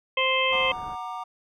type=harmonic tone; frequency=523.3 Hz; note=C5; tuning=in tune; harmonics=1 / 2 / 4 / 5 / 6; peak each=-27 / -27 / -27 / -27 / -27 dBFS; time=0.17-0.72 s; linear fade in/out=5 ms
type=low-pass noise; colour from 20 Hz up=pink; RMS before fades=-44 dBFS; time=0.49-0.97 s; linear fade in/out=50 ms; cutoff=1600 Hz; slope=48 dB/octave
type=chord; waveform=triangle; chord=Gb augmented; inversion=none; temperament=equal with one note detuned; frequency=740 / 932.3 / 1190.4 Hz; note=Gb5 / Bb5 / D6; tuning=0 / 0 / +23 cents; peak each=-34 dBFS; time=0.52-1.24 s; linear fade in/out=10 ms
effects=none